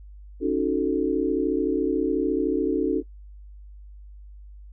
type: chord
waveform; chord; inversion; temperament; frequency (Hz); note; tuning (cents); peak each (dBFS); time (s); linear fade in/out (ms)
sine; D# half-diminished seventh; third; equal; 277.2 / 311.1 / 370 / 440; C#4 / D#4 / F#4 / A4; 0 / 0 / 0 / 0; -26; 0.4-3.03; 50
effects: noise-tail reverb RT60 0.1 s tail -20 dB re dry + added 50 Hz sine -41 dBFS peak until 4.72 s